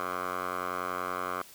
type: tone with band-pass filter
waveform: 10% pulse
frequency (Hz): 90.6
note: F#2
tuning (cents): -36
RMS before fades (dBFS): -34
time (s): 0-1.42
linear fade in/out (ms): 0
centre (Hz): 1100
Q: 3.4
effects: white hiss -52 dBFS RMS until 1.54 s